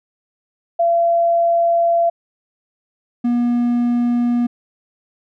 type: tone pair in turn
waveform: sine / triangle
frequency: 680 / 240.4 Hz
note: F5 / B3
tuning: -46 / -46 cents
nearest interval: octave + tritone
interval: 1800 cents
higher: first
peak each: -12 dBFS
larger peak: neither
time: 0.79-2.1 / 3.24-4.47 s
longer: first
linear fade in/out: 10 ms
effects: none